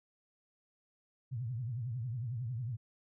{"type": "tone with vibrato", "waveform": "sine", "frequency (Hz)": 120, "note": "B2", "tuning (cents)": -49, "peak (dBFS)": -35, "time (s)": [1.31, 2.77], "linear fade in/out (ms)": 20, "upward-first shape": "triangle", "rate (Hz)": 11, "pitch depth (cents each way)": 210, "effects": []}